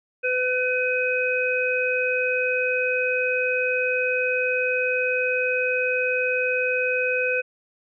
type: harmonic tone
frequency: 504 Hz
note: B4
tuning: 35 cents sharp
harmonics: 1 / 3 / 5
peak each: -24 / -27 / -24 dBFS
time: 0.23-7.42 s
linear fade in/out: 20 ms
effects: none